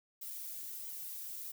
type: noise with flanger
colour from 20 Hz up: violet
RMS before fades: -44 dBFS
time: 0.21-1.52 s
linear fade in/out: 10 ms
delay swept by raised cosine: 1.1 to 3.3 ms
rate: 1.5 Hz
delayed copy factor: -0.6
effects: none

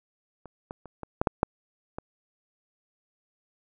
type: clicks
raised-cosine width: 1 ms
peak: -29 / -22 / -29 / -22 / -9 / -7 / -6 / -20 dBFS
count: 8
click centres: 0.457 / 0.709 / 0.857 / 1.033 / 1.215 / 1.272 / 1.431 / 1.985 s
effects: none

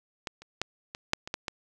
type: clicks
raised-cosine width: 0.2 ms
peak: -16 / -30 / -11 / -20 / -6 / -21 / -13 / -15 dBFS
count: 8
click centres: 0.272 / 0.42 / 0.616 / 0.949 / 1.134 / 1.275 / 1.341 / 1.482 s
effects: none

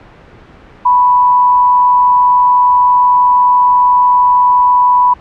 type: tone with frequency modulation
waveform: sine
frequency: 987.8 Hz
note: B5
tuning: in tune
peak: -5 dBFS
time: 0.85-5.14 s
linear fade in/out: 10 ms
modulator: 106 Hz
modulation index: 0.26
effects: pink hiss -38 dBFS RMS until 5.2 s + low-pass 2000 Hz 12 dB/octave

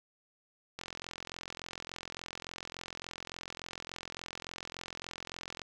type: click train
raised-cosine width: 0.2 ms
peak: -23 dBFS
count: 211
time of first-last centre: 0.79-5.618 s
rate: 43.5 Hz
effects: none

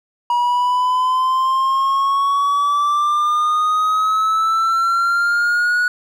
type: exponential sweep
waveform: triangle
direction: up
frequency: 960 to 1467 Hz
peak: -12 dBFS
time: 0.3-5.88 s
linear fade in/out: 2 ms
effects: none

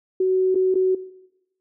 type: tone with dropouts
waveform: sine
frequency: 374 Hz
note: F#4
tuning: 19 cents sharp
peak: -16 dBFS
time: 0.2-0.95 s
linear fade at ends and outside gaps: 5 ms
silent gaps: 0.547-0.555 / 0.743-0.754 s
effects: noise-tail reverb RT60 0.9 s tail -17 dB re dry

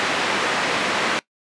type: band-pass noise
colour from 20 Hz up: white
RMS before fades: -22 dBFS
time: 0-1.19 s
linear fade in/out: 0 ms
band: 200 to 2300 Hz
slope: 12 dB/octave
effects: noise-tail reverb RT60 0.1 s tail -20 dB re dry + resampled to 22050 Hz

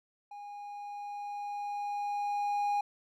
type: tone with level ramp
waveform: triangle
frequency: 819 Hz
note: G#5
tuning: 24 cents flat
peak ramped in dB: -41 to -25 dBFS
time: 0.31-2.81 s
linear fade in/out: 5 ms
effects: none

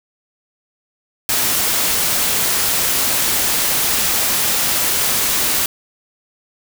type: noise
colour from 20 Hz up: white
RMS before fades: -17 dBFS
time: 1.29-5.66 s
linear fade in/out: 2 ms
effects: none

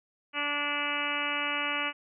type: harmonic tone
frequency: 290.7 Hz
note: D4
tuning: 18 cents flat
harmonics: 1 / 2 / 3 / 4 / 5 / 6 / 7 / 8 / 9 / 10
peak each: -41 / -41 / -40 / -36 / -37 / -41 / -37 / -35 / -36 / -36 dBFS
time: 0.33-1.93 s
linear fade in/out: 50 ms
effects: none

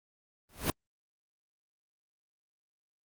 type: noise with exponential growth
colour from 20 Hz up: pink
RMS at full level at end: -26 dBFS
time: 0.49-0.7 s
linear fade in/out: 1 ms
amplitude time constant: 45 ms
effects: Opus 24 kbps

